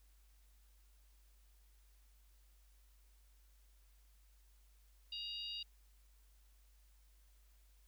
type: harmonic tone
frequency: 947 Hz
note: A#5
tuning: 27 cents sharp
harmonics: 3 / 4 / 5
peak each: -45 / -47 / -49 dBFS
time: 5.12-5.63 s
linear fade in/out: 5 ms
effects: added 50 Hz sine -64 dBFS peak until 7.87 s + white hiss -75 dBFS RMS until 7.87 s